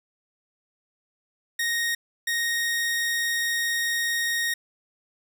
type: tone pair in turn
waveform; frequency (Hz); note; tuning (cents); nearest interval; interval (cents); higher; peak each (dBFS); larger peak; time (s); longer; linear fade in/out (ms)
sawtooth; 1864.7 / 1864.7; A#6 / A#6; 0 / 0; unison; 0; neither; -20; neither; 1.59-1.95 / 2.27-4.54; second; 5
effects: none